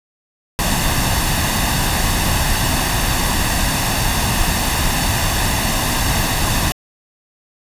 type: noise with comb filter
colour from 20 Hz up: pink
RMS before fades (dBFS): -17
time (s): 0.59-6.72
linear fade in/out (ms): 0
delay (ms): 1.1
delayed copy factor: +0.55
effects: resampled to 32000 Hz